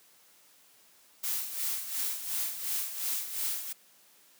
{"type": "noise with tremolo", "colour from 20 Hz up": "blue", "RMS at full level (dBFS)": -31, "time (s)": [1.23, 3.73], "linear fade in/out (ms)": 10, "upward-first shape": "sine", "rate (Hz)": 2.8, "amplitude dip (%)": 65, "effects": ["white hiss -61 dBFS RMS until 4.39 s", "high-pass 150 Hz 12 dB/octave"]}